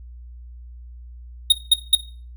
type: tone bursts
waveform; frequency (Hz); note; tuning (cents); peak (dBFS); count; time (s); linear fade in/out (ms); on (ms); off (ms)
square; 3729; A#7; 0; -9; 3; 1.5-1.952; 5; 24; 190
effects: noise-tail reverb RT60 0.4 s tail -17 dB re dry + added 60 Hz sine -37 dBFS peak until 2.36 s